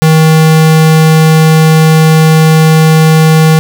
square tone, 158.4 Hz, D#3, 31 cents sharp, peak -3 dBFS, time 0.02-3.59 s, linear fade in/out 0 ms, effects none

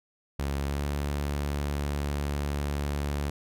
sawtooth tone with pitch glide, 70.1 to 71.99 Hz, C#2 to D2, +20 to -34 cents, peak -24 dBFS, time 0.39-3.3 s, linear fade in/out 5 ms, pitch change +46 cents, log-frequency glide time 0.64-0.83 s, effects none

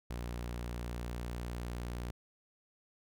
sawtooth tone, 59.7 Hz, A#1, 42 cents sharp, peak -34 dBFS, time 0.1-2.11 s, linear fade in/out 5 ms, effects none

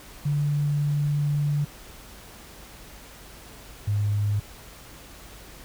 sine tone pair in turn, 145.9 / 103.17 Hz, D3 / G#2, -11 / -11 cents, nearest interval tritone, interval 600 cents, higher first, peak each -21 dBFS, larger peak neither, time 0.25-1.65 / 3.87-4.4 s, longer first, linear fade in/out 10 ms, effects added 50 Hz sine -51 dBFS peak until 5.64 s + pink hiss -46 dBFS RMS until 5.64 s

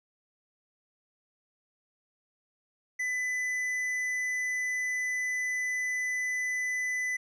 triangle tone with tanh clipping, 2001 Hz, B6, 22 cents sharp, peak -30 dBFS, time 2.99-7.17 s, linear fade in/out 10 ms, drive 12 dB, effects none

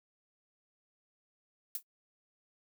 violet noise with exponential decay, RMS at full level -31 dBFS, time 1.75-1.83 s, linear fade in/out 2 ms, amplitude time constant 16 ms, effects noise-tail reverb RT60 0.1 s tail -26 dB re dry

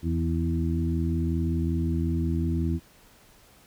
harmonic tone with a mistuned harmonic, 82.41 Hz, E2, in tune, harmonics 1 / 2 / 3 / 4, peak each -26 / -29 / -31 / -32 dBFS, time 0.02-2.8 s, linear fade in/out 50 ms, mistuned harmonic 3, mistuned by +21 cents, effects pink hiss -56 dBFS RMS until 3.66 s

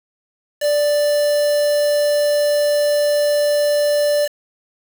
triangle tone with quantisation, 587.3 Hz, D5, in tune, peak -12 dBFS, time 0.6-4.29 s, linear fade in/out 50 ms, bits 4, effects none

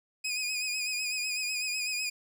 20% pulse tone with vibrato, 2489 Hz, D#7, in tune, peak -25 dBFS, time 0.24-2.1 s, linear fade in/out 10 ms, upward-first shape sine, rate 8 Hz, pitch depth 49 cents each way, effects none

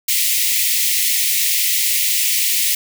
white high-pass noise, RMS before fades -17 dBFS, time 0.08-2.75 s, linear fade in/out 5 ms, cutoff 1900 Hz, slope 96 dB/octave, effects none

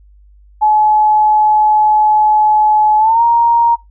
sine tone with pitch glide, 853 to 935.6 Hz, G#5 to A#5, +46 to +6 cents, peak -7 dBFS, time 0.61-3.76 s, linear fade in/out 20 ms, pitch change +160 cents, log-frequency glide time 2.98-3.22 s, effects noise-tail reverb RT60 0.2 s tail -22 dB re dry + added 50 Hz sine -41 dBFS peak until 3.9 s

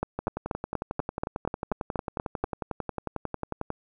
two click trains, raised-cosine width 1 ms, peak -16 / -13 dBFS, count 40 / 11, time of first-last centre 0.19-3.704 / 0.03-2.44 s, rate 11.1 / 4.15 Hz, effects none

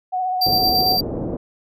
sine tone with vibrato, 740 Hz, F#5, in tune, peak -19 dBFS, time 0.12-0.98 s, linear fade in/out 20 ms, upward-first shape sine, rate 15 Hz, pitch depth 27 cents each way
square tone with tremolo, 4698 Hz, D8, in tune, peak -16 dBFS, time 0.41-1.01 s, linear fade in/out 10 ms, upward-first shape square, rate 8.8 Hz, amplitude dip 30%
white low-pass noise, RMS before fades -26 dBFS, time 0.46-1.37 s, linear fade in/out 5 ms, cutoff 530 Hz, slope 24 dB/octave
effects none

